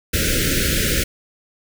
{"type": "band-stop noise", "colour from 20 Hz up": "pink", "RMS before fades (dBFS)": -19, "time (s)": [0.13, 1.04], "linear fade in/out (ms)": 10, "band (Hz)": [570, 1400], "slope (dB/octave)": 96, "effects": []}